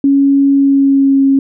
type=tone with pitch glide; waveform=sine; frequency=277.4 to 272.5 Hz; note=C#4 to C#4; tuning=+1 to -29 cents; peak=-6 dBFS; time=0.04-1.39 s; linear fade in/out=2 ms; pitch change=-30 cents; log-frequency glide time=0.52-1.24 s; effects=none